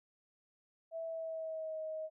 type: tone with pitch glide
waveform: sine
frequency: 656 to 630 Hz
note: E5 to D#5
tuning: -9 to +21 cents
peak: -38 dBFS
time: 0.91-2.1 s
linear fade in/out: 50 ms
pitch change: -70 cents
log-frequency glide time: 1.05-1.8 s
effects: none